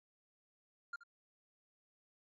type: tone with echo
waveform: triangle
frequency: 1400 Hz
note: F6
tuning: 4 cents sharp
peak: -38 dBFS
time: 0.93-0.96 s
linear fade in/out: 5 ms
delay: 76 ms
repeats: 1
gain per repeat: -15 dB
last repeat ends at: 1.036 s
effects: MP3 32 kbps